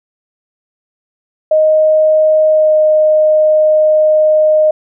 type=tone with pitch glide; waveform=sine; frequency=622.3 to 617.6 Hz; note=D#5 to D#5; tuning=0 to -13 cents; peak=-6 dBFS; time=1.51-4.71 s; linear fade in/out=5 ms; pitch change=-13 cents; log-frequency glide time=2.49-2.76 s; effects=none